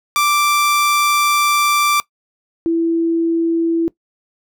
sawtooth / sine tone pair in turn, 1174.7 / 332 Hz, D6 / E4, 0 / +12 cents, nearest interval octave + minor seventh, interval 2188 cents, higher first, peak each -9 / -13 dBFS, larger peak first, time 0.16-2 / 2.66-3.88 s, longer first, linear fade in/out 0 ms, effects noise-tail reverb RT60 0.1 s tail -20 dB re dry

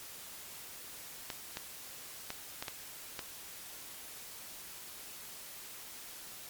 clicks, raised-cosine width 0.2 ms, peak -20 dBFS, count 6, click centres 1.302 / 1.571 / 2.304 / 2.625 / 2.682 / 3.192 s, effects white hiss -48 dBFS RMS until 6.49 s + MP3 96 kbps

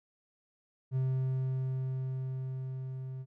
triangle tone with level ramp, 130.81 Hz, C3, in tune, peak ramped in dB -25 to -36 dBFS, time 0.91-3.26 s, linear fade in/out 50 ms, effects none

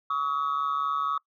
sine tone pair together, 1131 / 1275.2 Hz, C#6 / D#6, +34 / +42 cents, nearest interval major second, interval 208 cents, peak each -26 dBFS, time 0.1-1.18 s, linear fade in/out 5 ms, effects noise-tail reverb RT60 0.1 s tail -25 dB re dry + tanh soft clip ceiling -21 dBFS

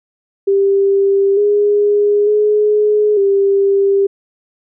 sine tone with pitch steps, 394.7 / 412 / 420.8 / 395.6 Hz, G4 / G#4 / G#4 / G4, +12 / -14 / +23 / +16 cents, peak -9 dBFS, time 0.47-4.07 s, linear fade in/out 10 ms, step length 900 ms, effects none

